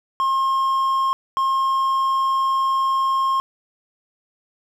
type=tone bursts at uneven times; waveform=triangle; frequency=1070 Hz; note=C6; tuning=38 cents sharp; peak=-15 dBFS; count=2; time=0.2-1.13 / 1.37-3.4 s; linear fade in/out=0 ms; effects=none